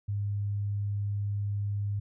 sine tone, 101.8 Hz, G#2, 34 cents flat, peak -28 dBFS, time 0.08-2 s, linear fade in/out 10 ms, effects none

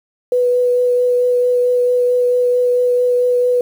sine tone with vibrato, 493.4 Hz, B4, 2 cents flat, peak -11 dBFS, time 0.32-3.61 s, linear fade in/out 2 ms, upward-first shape triangle, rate 4.5 Hz, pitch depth 11 cents each way, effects 7-bit

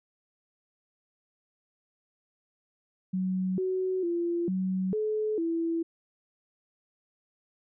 sine tone with pitch steps, 186.3 / 373.3 / 343 / 187.4 / 429.6 / 331.7 Hz, F#3 / F#4 / F4 / F#3 / A4 / E4, +12 / +15 / -31 / +22 / -41 / +11 cents, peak -26 dBFS, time 3.13-5.83 s, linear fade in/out 10 ms, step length 450 ms, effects none

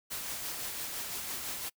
white noise with tremolo, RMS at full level -37 dBFS, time 0.1-1.7 s, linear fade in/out 20 ms, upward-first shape sine, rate 5.9 Hz, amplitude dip 30%, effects noise-tail reverb RT60 0.1 s tail -26 dB re dry

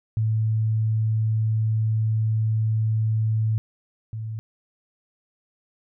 sine tone pair in turn, 110 / 110.41 Hz, A2 / A2, 0 / +6 cents, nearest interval unison, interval 6 cents, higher second, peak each -19 / -28 dBFS, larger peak first, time 0.17-3.58 / 4.13-4.39 s, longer first, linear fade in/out 0 ms, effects none

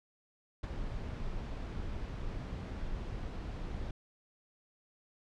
brown noise with ADSR envelope, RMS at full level -33 dBFS, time 0.63-3.91 s, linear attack 8 ms, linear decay 17 ms, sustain -6 dB, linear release 4 ms, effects low-pass 5000 Hz 12 dB/octave

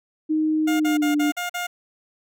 sine tone with pitch glide, 311.1 to 295.7 Hz, D#4 to D4, 0 to +12 cents, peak -18 dBFS, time 0.29-1.32 s, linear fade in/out 20 ms, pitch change -88 cents, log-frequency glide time 0.73-1.09 s
15% pulse tone bursts, 709 Hz, F5, 26 cents sharp, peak -19 dBFS, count 6, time 0.67-1.67 s, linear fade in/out 10 ms, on 130 ms, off 44 ms
effects none

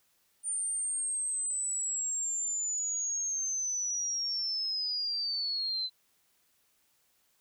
sine linear sweep, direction down, 9070 to 4025 Hz, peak -30 dBFS, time 0.43-5.9 s, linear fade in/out 50 ms, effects white hiss -71 dBFS RMS until 7.4 s

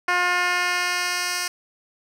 10% pulse tone with band-pass filter sweep, 356.7 Hz, F4, 37 cents sharp, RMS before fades -23 dBFS, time 0.08-1.48 s, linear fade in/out 5 ms, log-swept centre 1600 to 6000 Hz, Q 0.76, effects none

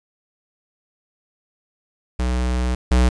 square tone pair in turn, 62 / 62 Hz, B1 / B1, +7 / +7 cents, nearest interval unison, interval 0 cents, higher neither, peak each -19 / -13 dBFS, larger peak second, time 2.19-2.75 / 2.91-3.09 s, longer first, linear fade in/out 5 ms, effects resampled to 22050 Hz + 8-bit

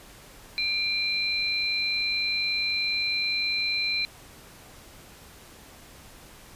sine tone pair together, 2381 / 4075 Hz, D7 / C8, +23 / -47 cents, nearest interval major sixth, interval 930 cents, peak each -27 dBFS, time 0.58-4.05 s, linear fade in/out 0 ms, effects pink hiss -49 dBFS RMS until 6.55 s + resampled to 32000 Hz

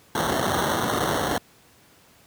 white noise with sample-and-hold, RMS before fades -24 dBFS, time 0.15-1.38 s, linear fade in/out 2 ms, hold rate 2450 Hz, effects pink hiss -55 dBFS RMS until 2.26 s + high-pass 80 Hz 12 dB/octave

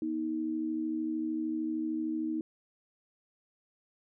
sine tone pair together, 242.3 / 315.5 Hz, B3 / D#4, -33 / +24 cents, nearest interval perfect fourth, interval 457 cents, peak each -37 / -31 dBFS, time 0.02-2.41 s, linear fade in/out 2 ms, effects none

